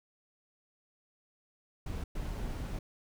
brown noise bursts at uneven times, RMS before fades -37 dBFS, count 2, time 1.86-2.04 / 2.15-2.79 s, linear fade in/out 5 ms, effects none

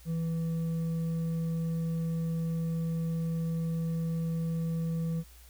sine tone with hard clipping, 164.5 Hz, E3, 3 cents flat, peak -30 dBFS, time 0.05-5.24 s, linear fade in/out 50 ms, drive 4 dB, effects added 60 Hz sine -52 dBFS peak until 5.49 s + white hiss -58 dBFS RMS until 5.49 s

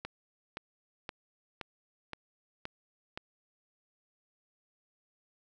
click train, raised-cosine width 0.3 ms, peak -22 dBFS, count 7, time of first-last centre 0.05-3.175 s, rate 1.92 Hz, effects none

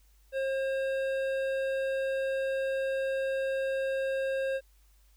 sine tone with hard clipping, 536 Hz, C5, 42 cents sharp, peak -30 dBFS, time 0.32-4.61 s, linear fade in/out 50 ms, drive 11 dB, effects added 50 Hz sine -59 dBFS peak until 5.16 s + white hiss -69 dBFS RMS until 5.16 s

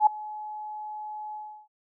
sine tone with ADSR envelope, 850 Hz, G#5, 40 cents sharp, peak -12 dBFS, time 0-1.68 s, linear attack 66 ms, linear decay 6 ms, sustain -22 dB, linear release 340 ms, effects none

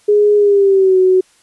sine tone with pitch glide, 415.3 to 372.1 Hz, G#4 to F#4, 0 to +10 cents, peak -7 dBFS, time 0.08-1.21 s, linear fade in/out 10 ms, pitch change -190 cents, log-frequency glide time 0.36-0.98 s, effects white hiss -52 dBFS RMS until 1.42 s + resampled to 24000 Hz

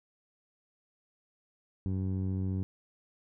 15% pulse tone with low-pass filter, 94.4 Hz, F#2, 35 cents sharp, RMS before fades -32 dBFS, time 1.86-2.63 s, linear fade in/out 0 ms, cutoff 210 Hz, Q 0.51, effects none

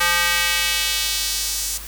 square tone with high-pass filter sweep, 173.4 Hz, F3, 12 cents flat, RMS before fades -21 dBFS, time 0-1.78 s, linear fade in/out 10 ms, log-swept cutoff 1400 to 6800 Hz, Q 1.2, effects added 50 Hz sine -36 dBFS peak until 1.87 s + white hiss -36 dBFS RMS until 1.87 s

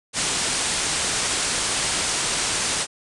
white low-pass noise, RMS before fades -24 dBFS, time 0.13-2.87 s, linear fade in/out 50 ms, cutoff 9700 Hz, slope 96 dB/octave, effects none

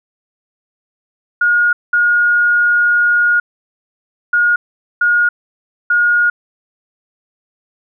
sine tone bursts at uneven times, 1434 Hz, F6, 45 cents sharp, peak -9 dBFS, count 5, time 1.41-1.73 / 1.93-3.4 / 4.33-4.56 / 5.01-5.29 / 5.9-6.3 s, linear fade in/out 5 ms, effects none

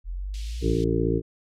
sine linear sweep, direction up, 41.2 to 65.41 Hz, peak -28 dBFS, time 0.04-0.8 s, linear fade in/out 50 ms
white high-pass noise, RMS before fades -38 dBFS, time 0.34-0.84 s, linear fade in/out 0 ms, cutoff 2600 Hz, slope 24 dB/octave
harmonic tone, 56.6 Hz, A1, 50 cents sharp, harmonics 1 / 2 / 3 / 5 / 6 / 7 / 8, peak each -28 / -28 / -28 / -28 / -28 / -28 / -28 dBFS, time 0.61-1.22 s, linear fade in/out 50 ms
effects low-pass 5000 Hz 12 dB/octave + MP3 96 kbps

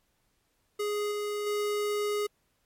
square tone with level steps, 415.3 Hz, G#4, in tune, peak -29 / -31 / -28 dBFS, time 0.79-2.27 s, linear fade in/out 10 ms, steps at 1.11 / 1.46 s, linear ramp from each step 10 ms, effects pink hiss -73 dBFS RMS until 2.65 s + MP3 64 kbps

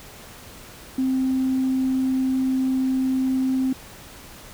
sine tone, 261.5 Hz, C4, 1 cent flat, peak -18 dBFS, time 0.98-3.73 s, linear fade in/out 5 ms, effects tanh soft clip ceiling -14 dBFS + pink hiss -43 dBFS RMS until 4.53 s

